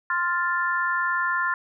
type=chord; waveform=sine; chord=F major; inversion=second; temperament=equal; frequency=1046.5 / 1396.9 / 1760 Hz; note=C6 / F6 / A6; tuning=0 / 0 / 0 cents; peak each=-26 dBFS; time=0.1-1.54 s; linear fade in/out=2 ms; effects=none